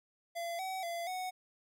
square tone with pitch steps, 681 / 757 / 682 / 740 Hz, F5 / F#5 / F5 / F#5, -44 / +39 / -41 / 0 cents, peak -37 dBFS, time 0.35-1.31 s, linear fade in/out 20 ms, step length 240 ms, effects none

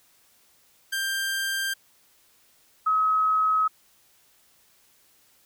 sawtooth / sine tone pair in turn, 1584 / 1277 Hz, G6 / D#6, +18 / +45 cents, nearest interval major third, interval 373 cents, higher first, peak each -22 / -19 dBFS, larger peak second, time 0.92-1.74 / 2.86-3.68 s, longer neither, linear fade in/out 10 ms, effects white hiss -61 dBFS RMS until 5.45 s

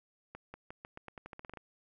accelerating click train, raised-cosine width 0.5 ms, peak -30 dBFS, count 14, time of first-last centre 0.35-1.572 s, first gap 190 ms, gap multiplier 0.87, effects none

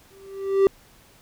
triangle tone with exponential growth, 390.5 Hz, G4, 7 cents flat, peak -9 dBFS, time 0.11-0.67 s, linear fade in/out 1 ms, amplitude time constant 120 ms, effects pink hiss -54 dBFS RMS until 1.21 s

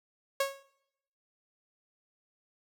sawtooth tone with exponential decay, 549 Hz, C#5, 17 cents flat, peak -20 dBFS, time 0.4-0.63 s, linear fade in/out 5 ms, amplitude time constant 49 ms, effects noise-tail reverb RT60 0.8 s tail -21 dB re dry

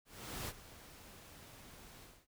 pink noise with ADSR envelope, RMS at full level -41 dBFS, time 0.05-2.27 s, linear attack 430 ms, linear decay 43 ms, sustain -15 dB, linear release 240 ms, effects none

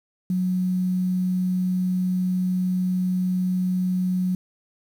sine tone, 183.3 Hz, F#3, 16 cents flat, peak -20 dBFS, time 0.3-4.35 s, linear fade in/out 2 ms, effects 8-bit

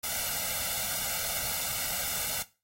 white noise with comb filter, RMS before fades -32 dBFS, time 0.03-2.43 s, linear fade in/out 10 ms, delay 1.4 ms, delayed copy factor +1, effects noise-tail reverb RT60 0.3 s tail -18 dB re dry + AAC 48 kbps

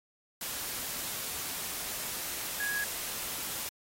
sine tone in noise, 1661.2 Hz, G#6, in tune, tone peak -31 dBFS, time 2.6-2.84 s, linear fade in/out 2 ms, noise white, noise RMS -37 dBFS, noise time 0.41-3.69 s, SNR +3 dB, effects AAC 48 kbps

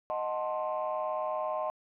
sine chord, D# diminished seventh, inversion none, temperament equal with one note detuned, 622.3 / 740 / 880 / 1052 Hz, D#5 / F#5 / A5 / C6, 0 / 0 / 0 / +9 cents, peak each -32 / -37 / -38 / -35 dBFS, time 0.1-1.7 s, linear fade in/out 0 ms, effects tanh soft clip ceiling -23 dBFS

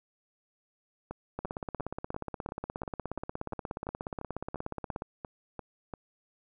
two click trains, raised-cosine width 1 ms, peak -21 / -24 dBFS, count 62 / 15, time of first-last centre 1.39-5.021 / 1.11-5.938 s, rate 16.8 / 2.9 Hz, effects none

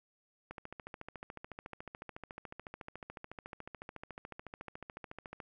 click train, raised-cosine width 0.5 ms, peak -29 dBFS, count 69, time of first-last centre 0.51-5.402 s, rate 13.9 Hz, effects none

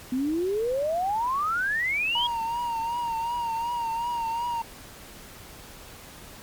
sine exponential sweep, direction up, 246.9 to 3322 Hz, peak -23 dBFS, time 0.12-2.27 s, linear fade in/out 5 ms
triangle tone with vibrato, 932.3 Hz, A#5, in tune, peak -24 dBFS, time 2.15-4.62 s, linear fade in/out 5 ms, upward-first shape triangle, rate 2.7 Hz, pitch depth 64 cents each way
effects pink hiss -45 dBFS RMS until 6.42 s + MP3 96 kbps

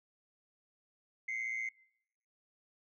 sine tone pair together, 2072 / 2188 Hz, C7 / C#7, -17 / -23 cents, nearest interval minor second, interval 94 cents, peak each -35 / -39 dBFS, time 1.28-1.69 s, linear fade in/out 5 ms, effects noise-tail reverb RT60 0.8 s tail -26 dB re dry + tanh soft clip ceiling -31 dBFS

